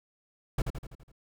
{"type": "noise with echo", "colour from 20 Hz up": "brown", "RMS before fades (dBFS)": -26, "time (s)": [0.58, 0.62], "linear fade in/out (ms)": 5, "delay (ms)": 83, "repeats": 6, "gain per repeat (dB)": -5, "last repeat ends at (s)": 1.118, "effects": []}